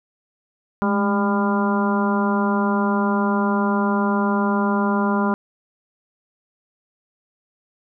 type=harmonic tone with a mistuned harmonic; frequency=200 Hz; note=G3; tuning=35 cents sharp; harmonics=1 / 2 / 3 / 4 / 5 / 6 / 7; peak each=-19 / -26 / -29 / -29 / -25 / -30 / -29 dBFS; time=0.82-5.34 s; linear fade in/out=0 ms; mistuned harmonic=1; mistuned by=+63 cents; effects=none